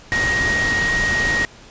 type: tone in noise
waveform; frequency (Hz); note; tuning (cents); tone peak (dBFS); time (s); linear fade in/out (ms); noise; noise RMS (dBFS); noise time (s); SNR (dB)
sine; 1879; A#6; +13; -17; 0.12-1.45; 0; pink; -24; 0.12-1.45; +4
effects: pink hiss -44 dBFS RMS until 1.7 s + resampled to 16000 Hz

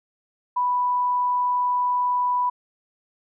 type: tone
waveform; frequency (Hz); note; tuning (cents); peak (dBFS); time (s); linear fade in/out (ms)
sine; 987.8; B5; 0; -19; 0.56-2.5; 10
effects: none

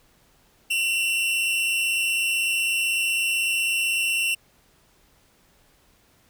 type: tone pair together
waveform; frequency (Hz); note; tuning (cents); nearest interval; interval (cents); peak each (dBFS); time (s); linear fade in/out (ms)
45% pulse; 2714 / 2924; E7 / F#7; +50 / -21; minor second; 129; -22 / -29; 0.7-4.35; 10
effects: pink hiss -60 dBFS RMS until 6.29 s

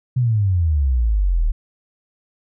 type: exponential sweep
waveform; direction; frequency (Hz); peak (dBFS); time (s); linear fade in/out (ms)
sine; down; 130 to 36.71; -14; 0.16-1.52; 10
effects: none

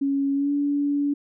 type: tone with pitch glide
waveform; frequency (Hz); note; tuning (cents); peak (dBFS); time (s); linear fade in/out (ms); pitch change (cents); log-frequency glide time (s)
sine; 277.2 to 286.5; C#4 to D4; 0 to -43; -20; 0.01-1.14; 10; +57; 0.34-0.51
effects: none

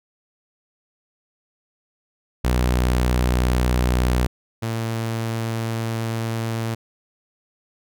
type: tone pair in turn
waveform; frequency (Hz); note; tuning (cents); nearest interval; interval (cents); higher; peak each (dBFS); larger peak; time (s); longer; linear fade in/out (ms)
sawtooth; 61.74 / 113.62; B1 / A#2; 0 / -44; major seventh; 1056; second; -13 / -19; first; 2.44-4.27 / 4.62-6.75; second; 10
effects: none

